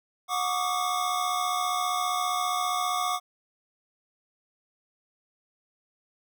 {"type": "tone cluster", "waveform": "square", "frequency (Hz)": [726, 1125, 1200, 1260], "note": ["F#5", "C#6", "D6", "D#6"], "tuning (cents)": [-33, 25, 37, 21], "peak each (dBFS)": [-31, -31, -31, -40], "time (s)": [0.28, 3.2], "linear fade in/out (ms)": 50, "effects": []}